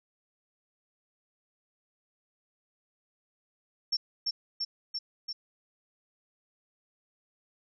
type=tone with echo; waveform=sine; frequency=5420 Hz; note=E8; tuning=47 cents sharp; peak=-25 dBFS; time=3.92-3.97 s; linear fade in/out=10 ms; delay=340 ms; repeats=4; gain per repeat=-2 dB; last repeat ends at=5.33 s; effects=none